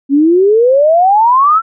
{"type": "exponential sweep", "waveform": "sine", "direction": "up", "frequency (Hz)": [269.5, 1365], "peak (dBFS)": -5, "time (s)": [0.09, 1.62], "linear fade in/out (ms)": 50, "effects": []}